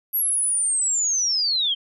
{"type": "linear sweep", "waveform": "sine", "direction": "down", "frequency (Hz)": [11700, 3085], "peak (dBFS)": -19, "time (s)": [0.13, 1.75], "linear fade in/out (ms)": 20, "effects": []}